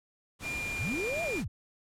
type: noise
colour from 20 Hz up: pink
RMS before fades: -41 dBFS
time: 0.39-1.45 s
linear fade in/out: 50 ms
type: tone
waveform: triangle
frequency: 2400 Hz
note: D7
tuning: 37 cents sharp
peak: -32 dBFS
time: 0.42-1.42 s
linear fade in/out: 50 ms
type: linear two-way sweep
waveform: sine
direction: up then down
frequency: 51.91 to 698.5 to 51.91 Hz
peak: -32 dBFS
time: 0.78-1.48 s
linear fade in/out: 10 ms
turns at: 1.23 s
effects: low-pass 11000 Hz 12 dB/octave